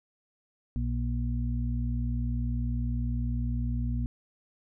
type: harmonic tone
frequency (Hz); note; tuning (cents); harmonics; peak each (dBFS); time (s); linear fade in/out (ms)
60; B1; -49; 1 / 2 / 4; -29 / -32 / -35; 0.76-4.06; 0
effects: none